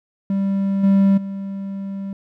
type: tone with level steps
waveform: triangle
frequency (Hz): 196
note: G3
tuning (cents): 0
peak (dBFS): -15 / -9 / -23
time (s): 0.3-2.13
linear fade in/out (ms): 2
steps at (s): 0.83 / 1.17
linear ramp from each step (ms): 10
effects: none